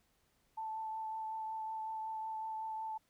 sine tone with vibrato, 880 Hz, A5, in tune, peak -38 dBFS, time 0.57-2.98 s, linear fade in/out 10 ms, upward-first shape triangle, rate 5.4 Hz, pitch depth 16 cents each way, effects pink hiss -75 dBFS RMS until 3.09 s

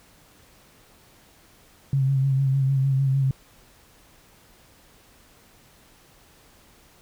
sine tone with vibrato, 135.2 Hz, C#3, 43 cents flat, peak -18 dBFS, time 1.93-3.31 s, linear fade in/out 2 ms, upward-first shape sine, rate 6.6 Hz, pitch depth 35 cents each way, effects pink hiss -55 dBFS RMS until 7.01 s

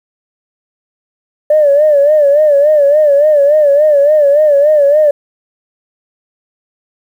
sine tone with vibrato, 587.3 Hz, D5, in tune, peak -4 dBFS, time 1.5-5.11 s, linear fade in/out 5 ms, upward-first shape sine, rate 3.5 Hz, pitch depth 90 cents each way, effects tanh soft clip ceiling 0 dBFS + 7-bit

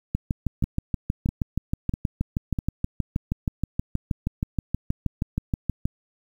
two click trains, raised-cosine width 5 ms, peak -11 / -13 dBFS, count 37 / 4, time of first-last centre 0.15-5.855 / 0.64-2.588 s, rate 6.31 / 1.54 Hz, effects 8-bit

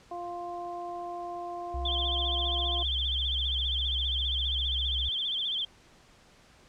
harmonic tone, 349.2 Hz, F4, in tune, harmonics 1 / 2 / 3, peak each -41 / -36 / -43 dBFS, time 0.11-2.83 s, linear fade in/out 5 ms
sine tone with pitch glide, 65.41 to 64.81 Hz, C2 to C2, 0 to -16 cents, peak -31 dBFS, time 1.74-5.09 s, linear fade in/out 5 ms, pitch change -16 cents, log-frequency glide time 2.86-3.32 s
sine tone with vibrato, 3322 Hz, G#7, in tune, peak -28 dBFS, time 1.85-5.65 s, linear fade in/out 5 ms, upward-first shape sine, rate 15 Hz, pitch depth 120 cents each way
effects pink hiss -58 dBFS RMS until 6.68 s + low-pass 7000 Hz 12 dB/octave

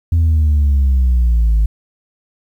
sine exponential sweep, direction down, 84.6 to 52.4 Hz, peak -7 dBFS, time 0.12-1.66 s, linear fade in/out 5 ms, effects tanh soft clip ceiling -8 dBFS + 8-bit

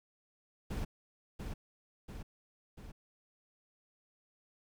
brown noise with echo, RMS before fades -37 dBFS, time 0.7-0.85 s, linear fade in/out 10 ms, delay 690 ms, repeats 3, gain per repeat -4 dB, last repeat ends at 2.92 s, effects none

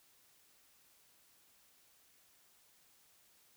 silence, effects white hiss -68 dBFS RMS until 3.56 s

